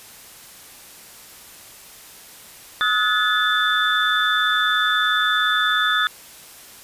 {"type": "tone cluster", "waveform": "sine", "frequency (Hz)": [1270, 1460, 1723, 3529], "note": ["D#6", "F#6", "A6", "A7"], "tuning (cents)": [35, -24, -37, 4], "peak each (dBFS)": -22, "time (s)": [2.81, 6.07], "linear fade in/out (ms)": 0, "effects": ["white hiss -43 dBFS RMS until 6.83 s", "resampled to 32000 Hz"]}